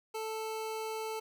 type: tone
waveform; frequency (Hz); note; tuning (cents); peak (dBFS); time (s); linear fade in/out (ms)
25% pulse; 440; A4; 0; -32; 0.14-1.2; 10
effects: none